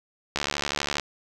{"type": "click train", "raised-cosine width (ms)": 0.2, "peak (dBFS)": -8, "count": 47, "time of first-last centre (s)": [0.36, 0.997], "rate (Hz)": 72.2, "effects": []}